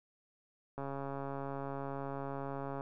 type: click train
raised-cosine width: 1 ms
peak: -27 dBFS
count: 281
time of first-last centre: 0.78-2.809 s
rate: 138 Hz
effects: none